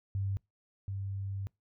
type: tone pair in turn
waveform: sine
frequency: 98 / 98 Hz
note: G2 / G2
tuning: 0 / 0 cents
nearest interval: unison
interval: 0 cents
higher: neither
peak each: -30 / -34 dBFS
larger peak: first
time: 0.15-0.37 / 0.88-1.47 s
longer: second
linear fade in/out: 0 ms
effects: noise-tail reverb RT60 0.2 s tail -25 dB re dry